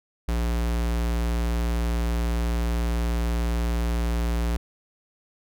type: tone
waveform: square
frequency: 58.27 Hz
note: A#1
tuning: in tune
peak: -23 dBFS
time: 0.28-4.57 s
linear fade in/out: 5 ms
effects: none